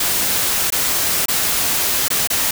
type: noise with dropouts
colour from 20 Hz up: white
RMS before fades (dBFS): -18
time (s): 0-2.51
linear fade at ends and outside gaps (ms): 5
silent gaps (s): 0.704-0.722 / 1.258-1.283 / 2.083-2.102 / 2.274-2.301
effects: none